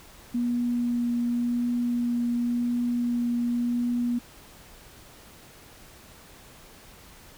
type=tone with vibrato; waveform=sine; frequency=240.3 Hz; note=B3; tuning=47 cents flat; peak=-23 dBFS; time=0.34-4.19 s; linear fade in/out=10 ms; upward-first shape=triangle; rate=0.91 Hz; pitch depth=10 cents each way; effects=pink hiss -50 dBFS RMS until 7.37 s